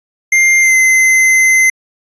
square tone with pitch glide, 2100 to 2060 Hz, C7 to C7, +6 to -28 cents, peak -7 dBFS, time 0.32-1.7 s, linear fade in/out 5 ms, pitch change -34 cents, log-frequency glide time 0.61-0.76 s, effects resampled to 22050 Hz

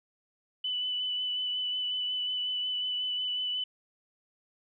sine tone with vibrato, 2990 Hz, F#7, 17 cents sharp, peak -29 dBFS, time 0.64-3.64 s, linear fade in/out 5 ms, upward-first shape sine, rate 5.5 Hz, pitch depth 15 cents each way, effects none

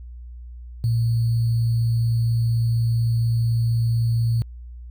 sine tone with sample-and-hold, 115.8 Hz, A#2, 11 cents flat, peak -17 dBFS, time 0.84-4.42 s, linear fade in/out 0 ms, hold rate 4410 Hz, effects added 60 Hz sine -35 dBFS peak until 4.9 s

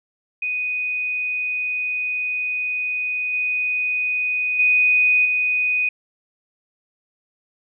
sine tone with level steps, 2489 Hz, D#7, in tune, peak -21 / -19 / -13 / -17 dBFS, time 0.42-5.89 s, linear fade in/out 5 ms, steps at 3.33 / 4.59 / 5.25 s, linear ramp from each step 5 ms, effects none

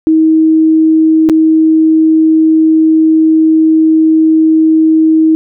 sine tone with dropouts, 317.7 Hz, D#4, 36 cents sharp, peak -4 dBFS, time 0.07-5.35 s, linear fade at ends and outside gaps 0 ms, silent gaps 1.29-1.297 s, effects none

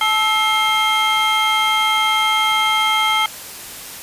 triangle tone cluster, 868 / 1310 / 2125 / 3192 Hz, A5 / E6 / C7 / G7, -24 / -11 / +26 / +31 cents, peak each -18 dBFS, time 0.01-3.26 s, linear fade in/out 2 ms, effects white hiss -33 dBFS RMS until 4.02 s + resampled to 32000 Hz

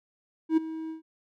triangle tone with ADSR envelope, 320 Hz, D#4, 49 cents sharp, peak -15 dBFS, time 0.49-1.02 s, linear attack 82 ms, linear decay 12 ms, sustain -16 dB, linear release 120 ms, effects none

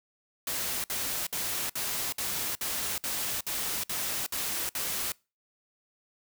white noise bursts, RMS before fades -32 dBFS, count 11, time 0.47-5.12 s, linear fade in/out 2 ms, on 370 ms, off 58 ms, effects noise-tail reverb RT60 0.3 s tail -25 dB re dry

